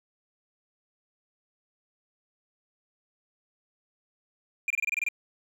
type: tone bursts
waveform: triangle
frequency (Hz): 2402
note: D7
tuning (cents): +38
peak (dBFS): -23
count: 9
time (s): 4.68-5.087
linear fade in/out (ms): 2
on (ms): 23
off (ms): 25
effects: none